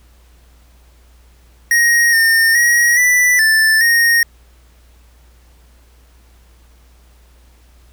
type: tone with pitch steps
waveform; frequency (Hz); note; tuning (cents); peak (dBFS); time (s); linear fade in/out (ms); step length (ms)
square; 1876 / 1819 / 1896 / 1977 / 1763 / 1860; A#6 / A#6 / A#6 / B6 / A6 / A#6; +11 / -43 / +29 / +1 / +3 / -4; -10; 1.71-4.23; 2; 420
effects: added 60 Hz sine -45 dBFS peak until 7.92 s + pink hiss -54 dBFS RMS until 7.92 s